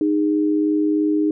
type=tone pair together; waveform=sine; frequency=307.7 / 410.7 Hz; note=D#4 / G#4; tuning=-19 / -19 cents; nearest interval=perfect fourth; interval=500 cents; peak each=-16 / -24 dBFS; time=0.01-1.31 s; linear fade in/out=2 ms; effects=none